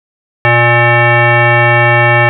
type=tone with frequency modulation; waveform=sine; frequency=830.6 Hz; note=G#5; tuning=in tune; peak=-5 dBFS; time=0.45-2.29 s; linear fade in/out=0 ms; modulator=476 Hz; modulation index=3.3; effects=none